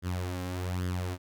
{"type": "tone with flanger", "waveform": "sawtooth", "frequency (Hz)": 90.5, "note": "F#2", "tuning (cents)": -38, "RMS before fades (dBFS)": -33, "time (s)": [0.02, 1.18], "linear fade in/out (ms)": 50, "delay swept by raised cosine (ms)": [0.6, 3.8], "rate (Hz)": 1.2, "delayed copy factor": 0.65, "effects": []}